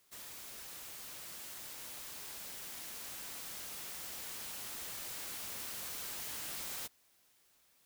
white noise with level ramp, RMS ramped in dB -49 to -42 dBFS, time 0.11-6.88 s, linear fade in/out 20 ms, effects white hiss -70 dBFS RMS until 7.85 s

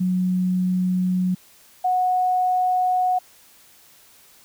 sine tone pair in turn, 183.1 / 733.8 Hz, F#3 / F#5, -18 / -15 cents, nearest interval 2 octaves, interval 2403 cents, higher second, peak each -18 / -17 dBFS, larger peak second, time 0-1.35 / 1.84-3.19 s, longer neither, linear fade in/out 10 ms, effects white hiss -52 dBFS RMS until 4.44 s

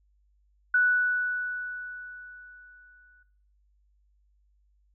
sine tone with exponential decay, 1480 Hz, F#6, in tune, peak -18 dBFS, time 0.74-3.23 s, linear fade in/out 5 ms, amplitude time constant 540 ms, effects noise-tail reverb RT60 0.6 s tail -20 dB re dry + added 50 Hz sine -63 dBFS peak until 4.94 s

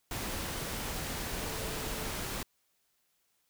sine tone in noise, 440 Hz, A4, in tune, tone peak -46 dBFS, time 1.41-2.11 s, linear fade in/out 2 ms, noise pink, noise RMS -37 dBFS, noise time 0.11-2.43 s, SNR -12 dB, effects white hiss -75 dBFS RMS until 3.49 s

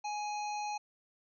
harmonic tone with a mistuned harmonic, 835 Hz, G#5, 9 cents sharp, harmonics 1 / 3 / 5 / 7 / 8, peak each -35 / -45 / -49 / -52 / -53 dBFS, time 0.04-0.78 s, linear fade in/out 10 ms, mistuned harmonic 8, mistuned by -47 cents, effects none

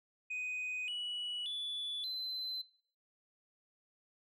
sine tone with pitch steps, 2498 / 2937 / 3452 / 4058 Hz, D#7 / F#7 / A7 / B7, +6 / -13 / -34 / +46 cents, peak -35 dBFS, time 0.3-2.62 s, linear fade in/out 10 ms, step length 580 ms, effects noise-tail reverb RT60 0.5 s tail -20 dB re dry + tanh soft clip ceiling -35 dBFS

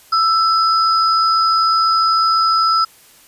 sine tone pair together, 1323 / 4995 Hz, E6 / D#8, +6 / +6 cents, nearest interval octave + major seventh, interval 2300 cents, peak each -12 / -19 dBFS, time 0.12-2.85 s, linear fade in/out 10 ms, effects white hiss -47 dBFS RMS until 3.27 s + resampled to 32000 Hz

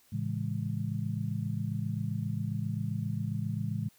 sine chord, A major seventh, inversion none, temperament just, 110 / 137.5 / 165 / 206.2 Hz, A2 / C#3 / E3 / G#3, 0 / -14 / +2 / -12 cents, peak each -34 / -36 / -37 / -37 dBFS, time 0.12-3.89 s, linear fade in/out 10 ms, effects white hiss -64 dBFS RMS until 3.98 s

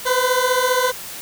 20% pulse beating tone pair, 497.9 / 512.9 Hz, B4 / C5, +14 / -35 cents, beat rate 15 Hz, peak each -14 dBFS, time 0.05-0.92 s, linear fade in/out 20 ms, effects white hiss -33 dBFS RMS until 1.21 s

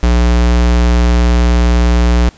square tone, 59.7 Hz, A#1, 42 cents sharp, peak -8 dBFS, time 0.03-2.29 s, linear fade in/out 0 ms, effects pink hiss -43 dBFS RMS until 2.37 s + resampled to 16000 Hz

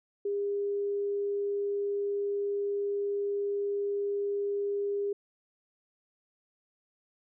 sine tone, 404.2 Hz, G#4, 47 cents flat, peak -28 dBFS, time 0.25-5.13 s, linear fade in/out 5 ms, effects none

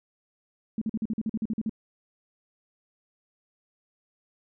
sine tone bursts, 219.6 Hz, A3, 3 cents flat, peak -25 dBFS, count 12, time 0.78-1.695 s, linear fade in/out 2 ms, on 35 ms, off 45 ms, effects none

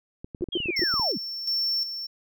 clicks, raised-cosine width 3 ms, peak -24 dBFS, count 9, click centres 0.245 / 0.348 / 0.41 / 0.487 / 0.603 / 0.658 / 0.794 / 0.94 / 0.997 s
sine tone bursts, 352.3 Hz, F4, 15 cents sharp, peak -22 dBFS, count 4, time 0.42-0.838 s, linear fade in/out 2 ms, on 22 ms, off 110 ms
sine linear sweep, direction down, 3322 to 144.4 Hz, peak -28 dBFS, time 0.52-1.18 s, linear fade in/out 10 ms
triangle tone with tremolo, 5420 Hz, E8, 47 cents sharp, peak -22 dBFS, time 0.76-2.07 s, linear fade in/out 10 ms, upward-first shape square, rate 1.4 Hz, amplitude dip 60%
effects none

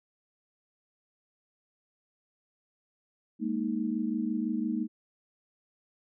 sine chord, Ab suspended second, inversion none, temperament just, 207.7 / 233.6 / 311.5 Hz, Ab3 / Bb3 / Eb4, 0 / +4 / +2 cents, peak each -33 / -31 / -33 dBFS, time 3.39-4.88 s, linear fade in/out 50 ms, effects none

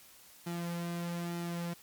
sawtooth tone with flanger, 171.8 Hz, F3, 28 cents flat, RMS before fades -37 dBFS, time 0.46-1.74 s, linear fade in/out 10 ms, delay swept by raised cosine 1.8 to 3.6 ms, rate 1.1 Hz, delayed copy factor -0.55, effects white hiss -57 dBFS RMS until 1.82 s + MP3 96 kbps

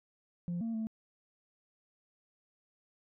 sine tone with pitch steps, 173.8 / 228 / 221.5 Hz, F3 / A#3 / A3, -8 / -38 / +12 cents, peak -31 dBFS, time 0.48-0.87 s, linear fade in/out 0 ms, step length 130 ms, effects tanh soft clip ceiling -31 dBFS

